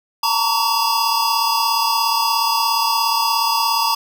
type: tone cluster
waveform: square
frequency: 896 / 933 / 1132 / 4948 Hz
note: A5 / A#5 / C#6 / D#8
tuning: +31 / +1 / +36 / -10 cents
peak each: -22 dBFS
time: 0.23-3.95 s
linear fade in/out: 5 ms
effects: none